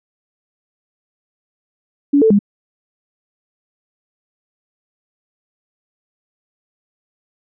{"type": "tone with pitch steps", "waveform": "sine", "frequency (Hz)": [284.9, 442.6, 202.9], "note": ["C#4", "A4", "G#3"], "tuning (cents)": [48, 10, -40], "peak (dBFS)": -8, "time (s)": [2.13, 2.391], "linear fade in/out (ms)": 10, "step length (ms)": 87, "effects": []}